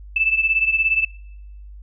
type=beating tone pair; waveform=sine; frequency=2632 / 2649 Hz; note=E7 / E7; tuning=-3 / +8 cents; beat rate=17 Hz; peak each=-17 / -21 dBFS; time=0.16-1.05 s; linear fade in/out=5 ms; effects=noise-tail reverb RT60 0.9 s tail -25 dB re dry + added 50 Hz sine -36 dBFS peak until 1.82 s